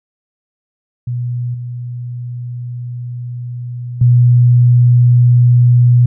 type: tone with level steps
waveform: sine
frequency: 122 Hz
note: B2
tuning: 21 cents flat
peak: -16 / -21 / -5 dBFS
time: 1.07-6.06 s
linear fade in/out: 5 ms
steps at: 1.54 / 4.01 s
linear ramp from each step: 5 ms
effects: none